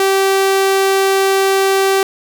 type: tone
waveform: sawtooth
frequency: 387.8 Hz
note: G4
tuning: 19 cents flat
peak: -7 dBFS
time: 0-2.03 s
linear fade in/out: 2 ms
effects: none